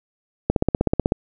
click train, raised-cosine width 2 ms, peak -3 dBFS, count 11, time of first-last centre 0.5-1.121 s, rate 16.1 Hz, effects none

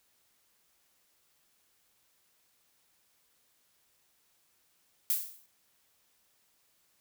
violet noise with exponential decay, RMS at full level -26 dBFS, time 5.1-5.46 s, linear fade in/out 0 ms, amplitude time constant 77 ms, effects white hiss -71 dBFS RMS until 7 s

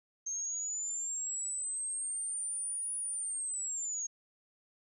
sine linear two-way sweep, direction up then down, 6360 to 9760 to 6510 Hz, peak -34 dBFS, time 0.26-4.07 s, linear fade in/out 10 ms, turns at 2.96 s, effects none

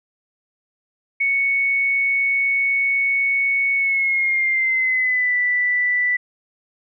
sine tone with pitch glide, 2218 to 1976 Hz, C#7 to B6, 0 to 0 cents, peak -16 dBFS, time 1.2-6.17 s, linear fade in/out 10 ms, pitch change -200 cents, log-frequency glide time 3.76-5.36 s, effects none

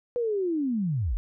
sine linear sweep, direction down, 493.9 to 37.36 Hz, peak -24 dBFS, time 0.16-1.17 s, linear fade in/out 0 ms, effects none

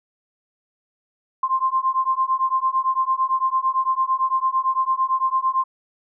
sine beating tone pair, 1046.5 / 1055.4 Hz, C6 / C6, 0 / +15 cents, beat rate 8.9 Hz, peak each -21 dBFS, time 1.43-5.64 s, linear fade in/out 5 ms, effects none

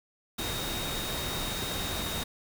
sine tone in noise, 3729 Hz, A#7, in tune, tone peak -37 dBFS, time 0.38-2.24 s, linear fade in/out 10 ms, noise pink, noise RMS -34 dBFS, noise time 0.38-2.24 s, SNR -6 dB, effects none

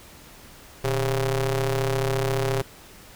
sawtooth ring-modulated tone, 138.59 Hz, C#3, in tune, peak -15 dBFS, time 0.84-2.62 s, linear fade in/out 5 ms, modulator 260 Hz, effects pink hiss -47 dBFS RMS until 3.15 s

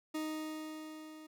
40% pulse tone with level ramp, 311.1 Hz, D#4, in tune, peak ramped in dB -34 to -49 dBFS, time 0.14-1.27 s, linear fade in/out 10 ms, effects none

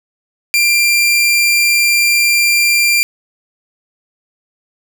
sawtooth tone, 2377 Hz, D7, 20 cents sharp, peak -6 dBFS, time 0.54-3.03 s, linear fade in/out 0 ms, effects none

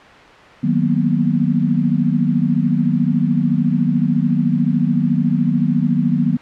sine chord, B major seventh, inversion first, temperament equal, 155.56 / 185 / 233.1 / 246.9 Hz, D#3 / F#3 / A#3 / B3, 0 / 0 / 0 / 0 cents, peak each -19 dBFS, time 0.63-6.37 s, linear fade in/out 10 ms, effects white hiss -40 dBFS RMS until 6.41 s + low-pass 2000 Hz 12 dB/octave

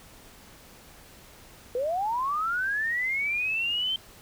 sine linear sweep, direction up, 472.7 to 3132 Hz, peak -25 dBFS, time 1.75-3.96 s, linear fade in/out 2 ms, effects pink hiss -51 dBFS RMS until 4.21 s

